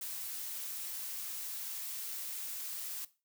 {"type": "noise", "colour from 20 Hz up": "blue", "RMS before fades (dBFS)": -41, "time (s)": [0.01, 3.05], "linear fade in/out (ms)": 5, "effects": ["noise-tail reverb RT60 0.3 s tail -17 dB re dry"]}